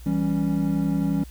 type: chord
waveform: triangle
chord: C# diminished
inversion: first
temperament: equal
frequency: 164.81 / 196 / 277.2 Hz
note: E3 / G3 / C#4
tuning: 0 / 0 / 0 cents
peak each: -23 dBFS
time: 0.06-1.24 s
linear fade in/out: 5 ms
effects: added 60 Hz sine -39 dBFS peak until 1.3 s + white hiss -52 dBFS RMS until 1.3 s